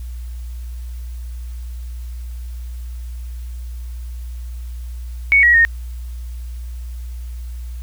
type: tone with pitch steps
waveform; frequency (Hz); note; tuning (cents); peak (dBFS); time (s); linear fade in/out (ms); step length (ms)
sine; 2225 / 1912 / 1846; C#7 / A#6 / A#6; +6 / +43 / -17; -8; 5.32-5.65; 0; 110
effects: added 60 Hz sine -26 dBFS peak until 7.82 s + white hiss -50 dBFS RMS until 7.82 s